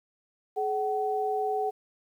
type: tone pair together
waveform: sine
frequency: 424.3 / 756 Hz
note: G#4 / F#5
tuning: +37 / +37 cents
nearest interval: minor seventh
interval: 1000 cents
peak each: -29 / -28 dBFS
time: 0.56-1.71 s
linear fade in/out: 20 ms
effects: 10-bit